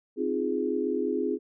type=chord; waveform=sine; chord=F minor seventh; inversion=second; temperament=equal; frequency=261.6 / 311.1 / 349.2 / 415.3 Hz; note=C4 / Eb4 / F4 / Ab4; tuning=0 / 0 / 0 / 0 cents; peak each=-31 / -33 / -31 / -29 dBFS; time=0.16-1.39 s; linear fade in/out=50 ms; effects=none